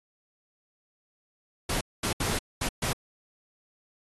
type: noise bursts at uneven times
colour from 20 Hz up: pink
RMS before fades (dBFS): -29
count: 5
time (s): 1.69-1.81 / 2.03-2.13 / 2.2-2.39 / 2.61-2.69 / 2.82-2.93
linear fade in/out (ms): 5
effects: AAC 32 kbps